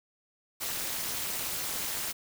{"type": "noise with amplitude modulation", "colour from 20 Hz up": "white", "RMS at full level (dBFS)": -30, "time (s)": [0.6, 2.13], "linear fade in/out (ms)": 20, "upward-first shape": "sine", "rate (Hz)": 237, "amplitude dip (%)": 90, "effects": []}